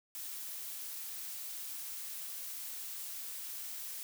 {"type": "noise", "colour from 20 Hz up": "blue", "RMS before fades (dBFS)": -43, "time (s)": [0.15, 4.03], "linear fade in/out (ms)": 0, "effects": []}